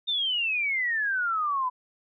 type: exponential sweep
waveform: sine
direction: down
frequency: 3669 to 987.8 Hz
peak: -24 dBFS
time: 0.07-1.7 s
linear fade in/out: 20 ms
effects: none